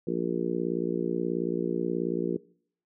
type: harmonic tone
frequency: 58.5 Hz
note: A#1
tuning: 7 cents sharp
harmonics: 3 / 4 / 5 / 6 / 7 / 8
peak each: -33 / -35 / -34 / -31 / -34 / -35 dBFS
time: 0.07-2.37 s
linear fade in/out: 5 ms
effects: noise-tail reverb RT60 0.6 s tail -23 dB re dry